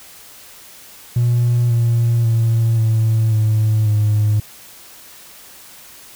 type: tone with pitch steps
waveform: triangle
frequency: 120.2 / 117.18 / 114.24 / 111.38 / 108.58 / 105.86 Hz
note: B2 / A#2 / A#2 / A2 / A2 / G#2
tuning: -46 / +9 / -35 / +22 / -22 / +34 cents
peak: -9 dBFS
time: 1.16-4.4 s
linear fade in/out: 5 ms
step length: 540 ms
effects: tanh soft clip ceiling -8 dBFS + white hiss -41 dBFS RMS until 6.15 s